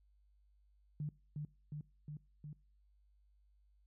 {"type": "tone with echo", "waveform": "sine", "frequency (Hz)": 149, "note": "D3", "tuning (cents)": 25, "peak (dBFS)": -37, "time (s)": [1, 1.09], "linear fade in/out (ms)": 2, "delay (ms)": 360, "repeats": 4, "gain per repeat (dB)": -2, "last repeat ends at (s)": 2.53, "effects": ["noise-tail reverb RT60 0.4 s tail -23 dB re dry", "added 50 Hz sine -67 dBFS peak until 3.86 s"]}